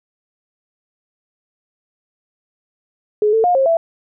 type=tone with pitch steps; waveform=sine; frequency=421.6 / 445.7 / 712 / 536 / 664 Hz; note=G#4 / A4 / F5 / C5 / E5; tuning=+26 / +22 / +33 / +42 / +12 cents; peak=-11 dBFS; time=3.22-3.77 s; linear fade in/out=2 ms; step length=110 ms; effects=none